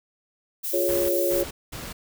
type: noise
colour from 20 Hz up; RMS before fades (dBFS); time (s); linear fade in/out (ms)
violet; -29; 0.63-1.43; 20
type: chord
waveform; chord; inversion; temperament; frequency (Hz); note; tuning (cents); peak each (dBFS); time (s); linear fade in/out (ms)
sine; Db major; first; equal; 349.2 / 415.3 / 554.4; F4 / Ab4 / Db5; 0 / 0 / 0; -25 / -30 / -24; 0.73-1.44; 10
type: noise bursts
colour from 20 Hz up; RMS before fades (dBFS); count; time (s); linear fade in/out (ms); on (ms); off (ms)
pink; -36; 3; 0.88-1.93; 10; 210; 210
effects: none